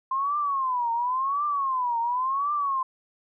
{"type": "tone with vibrato", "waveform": "sine", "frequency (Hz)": 1046.5, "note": "C6", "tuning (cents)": 0, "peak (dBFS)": -23, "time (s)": [0.11, 2.83], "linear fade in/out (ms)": 5, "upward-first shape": "triangle", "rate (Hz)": 0.93, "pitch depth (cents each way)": 230, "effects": []}